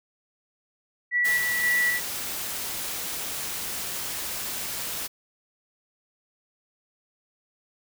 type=tone with tremolo; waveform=sine; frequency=1951 Hz; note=B6; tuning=22 cents flat; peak=-20 dBFS; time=1.11-2.01 s; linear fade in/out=50 ms; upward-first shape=square; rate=1.9 Hz; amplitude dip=35%
type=noise; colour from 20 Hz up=white; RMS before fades=-32 dBFS; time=1.24-5.08 s; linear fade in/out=20 ms
effects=none